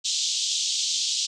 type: band-pass noise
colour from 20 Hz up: pink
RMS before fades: -26 dBFS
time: 0.04-1.27 s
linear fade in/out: 20 ms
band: 3200 to 7400 Hz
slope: 48 dB/octave
effects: resampled to 22050 Hz